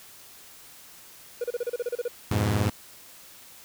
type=tone bursts; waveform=triangle; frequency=482.8 Hz; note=B4; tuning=39 cents flat; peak=-23 dBFS; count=11; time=1.41-2.081 s; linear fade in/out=5 ms; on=31 ms; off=33 ms
type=chord; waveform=sawtooth; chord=F diminished; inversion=none; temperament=equal; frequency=87.31 / 103.83 / 123.47 Hz; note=F2 / Ab2 / Cb3; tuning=0 / 0 / 0 cents; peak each=-26 / -20 / -25 dBFS; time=2.31-2.7 s; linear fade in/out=5 ms
effects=white hiss -49 dBFS RMS until 3.64 s